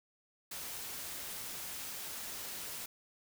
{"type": "noise", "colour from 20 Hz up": "white", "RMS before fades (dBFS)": -43, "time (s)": [0.51, 2.86], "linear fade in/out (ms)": 5, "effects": []}